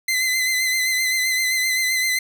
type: tone with vibrato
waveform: sawtooth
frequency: 2044 Hz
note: C7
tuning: 41 cents flat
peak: -15 dBFS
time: 0.08-2.19 s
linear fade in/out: 5 ms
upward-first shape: sine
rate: 7.7 Hz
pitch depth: 35 cents each way
effects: none